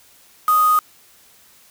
sine tone with quantisation, 1244 Hz, D#6, 1 cent flat, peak -12 dBFS, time 0.48-0.79 s, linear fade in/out 2 ms, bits 4, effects white hiss -51 dBFS RMS until 1.7 s

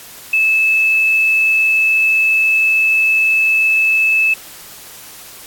sine tone, 2613 Hz, E7, 16 cents flat, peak -10 dBFS, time 0.33-4.34 s, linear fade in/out 5 ms, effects white hiss -36 dBFS RMS until 5.46 s + AAC 64 kbps

